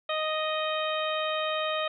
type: harmonic tone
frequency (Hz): 622.3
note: D#5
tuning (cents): 0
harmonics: 1 / 2 / 3 / 4 / 5 / 6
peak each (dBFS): -30 / -32 / -38 / -37 / -37 / -37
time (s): 0.09-1.88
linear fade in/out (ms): 5
effects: none